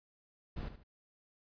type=noise with echo; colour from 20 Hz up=brown; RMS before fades=-40 dBFS; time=0.56-0.69 s; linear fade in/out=10 ms; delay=73 ms; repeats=2; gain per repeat=-10 dB; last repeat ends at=0.836 s; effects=resampled to 11025 Hz